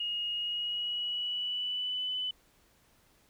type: tone with pitch glide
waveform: sine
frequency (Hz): 2869 to 3005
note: F7 to F#7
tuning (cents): +46 to +26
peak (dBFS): -31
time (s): 0-2.31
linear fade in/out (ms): 5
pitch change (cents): +80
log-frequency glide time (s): 0.34-2.09
effects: pink hiss -66 dBFS RMS until 3.29 s